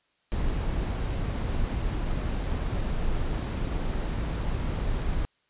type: noise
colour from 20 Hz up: brown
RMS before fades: -28 dBFS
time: 0.32-5.25 s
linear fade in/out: 0 ms
effects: white hiss -70 dBFS RMS until 5.49 s + resampled to 8000 Hz